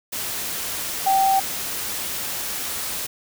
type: tone in noise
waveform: sine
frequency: 776 Hz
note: G5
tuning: 18 cents flat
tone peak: -15 dBFS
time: 1.06-1.4 s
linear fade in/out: 10 ms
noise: white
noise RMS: -28 dBFS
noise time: 0.12-3.07 s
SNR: +10 dB
effects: none